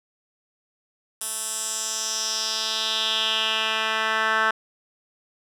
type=tone with band-pass filter sweep; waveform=10% pulse; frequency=220 Hz; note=A3; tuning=in tune; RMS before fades=-25 dBFS; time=1.21-4.51 s; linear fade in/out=5 ms; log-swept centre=10000 to 1600 Hz; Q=3; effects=none